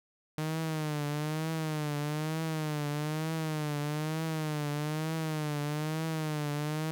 sawtooth tone with vibrato, 153.5 Hz, D#3, 23 cents flat, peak -27 dBFS, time 0.38-6.91 s, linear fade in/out 0 ms, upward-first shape triangle, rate 1.1 Hz, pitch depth 94 cents each way, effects none

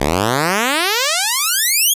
5% pulse exponential sweep, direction up, 65.41 to 3400 Hz, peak -3 dBFS, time 0-1.94 s, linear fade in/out 10 ms, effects resampled to 32000 Hz

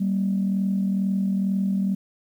sine tone pair together, 193.52 / 235.7 Hz, G3 / A#3, -22 / +19 cents, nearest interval minor third, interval 341 cents, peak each -20 / -29 dBFS, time 0-1.95 s, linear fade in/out 10 ms, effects tanh soft clip ceiling -14 dBFS + 9-bit

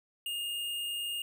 square tone, 2833 Hz, F7, 24 cents sharp, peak -34 dBFS, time 0.26-1.22 s, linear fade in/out 2 ms, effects none

